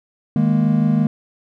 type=chord; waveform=triangle; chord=D# suspended fourth; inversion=none; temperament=just; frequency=155.56 / 207.4 / 233.3 Hz; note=D#3 / G#3 / A#3; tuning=0 / -2 / +2 cents; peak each=-16 dBFS; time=0.36-1.07 s; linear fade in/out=2 ms; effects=none